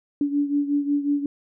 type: beating tone pair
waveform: sine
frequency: 286.2 / 291.7 Hz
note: D4 / D4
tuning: -45 / -12 cents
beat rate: 5.5 Hz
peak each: -21 / -26 dBFS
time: 0.21-1.26 s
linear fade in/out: 2 ms
effects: none